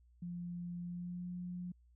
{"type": "tone with pitch glide", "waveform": "sine", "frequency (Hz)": [174.61, 178.28], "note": ["F3", "F3"], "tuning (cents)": [0, 36], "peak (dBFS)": -40, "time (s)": [0.22, 1.72], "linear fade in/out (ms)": 5, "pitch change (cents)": 36, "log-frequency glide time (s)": [0.83, 1.27], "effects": ["added 60 Hz sine -63 dBFS peak until 1.95 s"]}